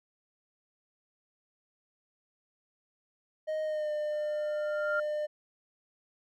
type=tone with pitch glide; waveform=triangle; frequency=622.3 to 601.8 Hz; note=D#5 to D5; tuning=0 to +42 cents; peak=-28 dBFS; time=3.47-5.27 s; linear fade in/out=20 ms; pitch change=-58 cents; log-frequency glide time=3.63-3.91 s
type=tone with exponential growth; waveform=sine; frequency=1396.9 Hz; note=F6; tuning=in tune; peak=-27 dBFS; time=4.12-5 s; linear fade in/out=5 ms; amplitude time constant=190 ms
effects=none